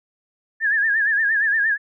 sine tone with vibrato, 1716 Hz, A6, 44 cents flat, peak -16 dBFS, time 0.6-1.78 s, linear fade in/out 50 ms, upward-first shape sine, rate 8.6 Hz, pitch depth 100 cents each way, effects none

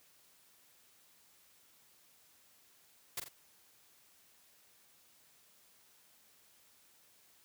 white noise with echo, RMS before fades -38 dBFS, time 3.17-3.2 s, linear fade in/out 5 ms, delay 43 ms, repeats 2, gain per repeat -6 dB, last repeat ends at 3.286 s, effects white hiss -66 dBFS RMS until 7.44 s + high-pass 60 Hz 12 dB/octave

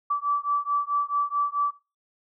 sine beating tone pair, 1155 / 1159.6 Hz, D6 / D6, -29 / -22 cents, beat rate 4.6 Hz, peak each -26 dBFS, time 0.1-1.71 s, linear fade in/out 10 ms, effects noise-tail reverb RT60 0.3 s tail -17 dB re dry

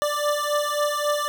25% pulse beating tone pair, 587.3 / 591 Hz, D5 / D5, 0 / +11 cents, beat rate 3.7 Hz, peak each -21 dBFS, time 0.02-1.28 s, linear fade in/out 0 ms, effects none

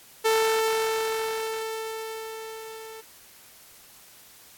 sawtooth tone with level ramp, 443.8 Hz, A4, 15 cents sharp, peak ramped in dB -15 to -36 dBFS, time 0.24-3.02 s, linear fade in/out 20 ms, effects white hiss -51 dBFS RMS until 4.57 s + AAC 64 kbps

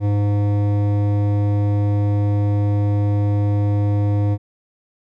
sine tone with hard clipping, 102.5 Hz, G#2, 22 cents flat, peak -17 dBFS, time 0-4.38 s, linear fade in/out 50 ms, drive 13 dB, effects none

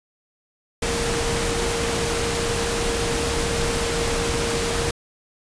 sine tone in noise, 466.2 Hz, A#4, in tune, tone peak -26 dBFS, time 0.82-4.91 s, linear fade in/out 5 ms, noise pink, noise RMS -24 dBFS, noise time 0.82-4.91 s, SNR -5 dB, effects resampled to 22050 Hz

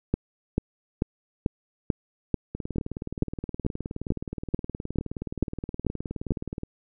two click trains, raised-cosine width 3 ms, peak -19 / -9 dBFS, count 79 / 15, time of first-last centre 2.55-6.634 / 0.14-6.307 s, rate 19.1 / 2.27 Hz, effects none

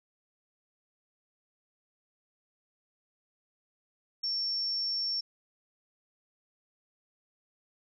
sine tone, 5450 Hz, F8, 43 cents flat, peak -29 dBFS, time 4.23-5.21 s, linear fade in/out 10 ms, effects none

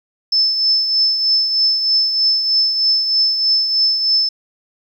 sine tone with tremolo, 5260 Hz, E8, 5 cents flat, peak -10 dBFS, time 0.32-4.29 s, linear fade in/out 5 ms, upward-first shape triangle, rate 3.2 Hz, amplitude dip 55%, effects 8-bit

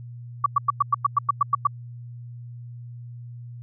sine tone bursts, 1144 Hz, D6, 46 cents flat, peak -14 dBFS, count 11, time 0.44-1.671 s, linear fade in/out 5 ms, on 21 ms, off 100 ms, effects added 120 Hz sine -36 dBFS peak until 3.62 s

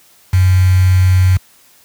sine tone with quantisation, 92.4 Hz, F#2, 2 cents flat, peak -6 dBFS, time 0.33-1.37 s, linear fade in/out 5 ms, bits 4, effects white hiss -48 dBFS RMS until 1.84 s + high-pass 60 Hz 12 dB/octave

